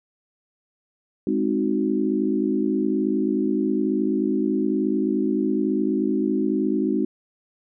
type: chord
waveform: sine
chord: Ab dominant seventh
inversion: none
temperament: equal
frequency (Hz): 207.7 / 261.6 / 311.1 / 370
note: Ab3 / C4 / Eb4 / Gb4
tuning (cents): 0 / 0 / 0 / 0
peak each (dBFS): -25 / -25 / -24 / -26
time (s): 1.27-7.05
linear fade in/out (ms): 2
effects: none